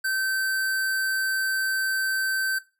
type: tone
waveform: square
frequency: 1546 Hz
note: G6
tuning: 24 cents flat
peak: -24 dBFS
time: 0.04-2.59 s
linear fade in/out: 10 ms
effects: noise-tail reverb RT60 0.3 s tail -17 dB re dry